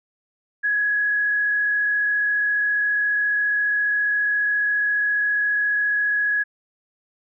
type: tone with frequency modulation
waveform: sine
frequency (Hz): 1675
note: G#6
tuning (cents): +14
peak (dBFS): -18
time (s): 0.63-6.44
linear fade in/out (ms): 20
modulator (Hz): 34.6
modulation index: 0.46
effects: none